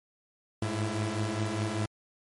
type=tone cluster; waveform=sawtooth; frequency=103.5 / 108.5 / 334.2 Hz; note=G#2 / A2 / E4; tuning=-5 / -24 / +24 cents; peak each=-29 / -29 / -31 dBFS; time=0.62-1.86 s; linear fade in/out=5 ms; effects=MP3 48 kbps